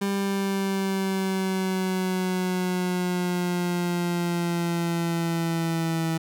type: exponential sweep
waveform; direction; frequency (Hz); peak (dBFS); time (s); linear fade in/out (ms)
30% pulse; down; 198.7 to 162.6; -21; 0.01-6.18; 10
effects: none